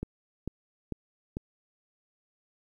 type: click train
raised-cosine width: 3 ms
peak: -20 dBFS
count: 4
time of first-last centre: 0.03-1.369 s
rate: 2.24 Hz
effects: 10-bit